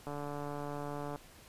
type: click train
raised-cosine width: 1 ms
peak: -27 dBFS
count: 159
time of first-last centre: 0.07-1.16 s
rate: 145 Hz
effects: pink hiss -57 dBFS RMS until 1.48 s + resampled to 32000 Hz